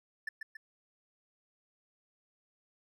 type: tone with echo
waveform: triangle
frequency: 1760 Hz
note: A6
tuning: in tune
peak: -32 dBFS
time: 0.27-0.29 s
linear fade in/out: 5 ms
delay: 140 ms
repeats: 2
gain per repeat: -5 dB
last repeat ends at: 0.57 s
effects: none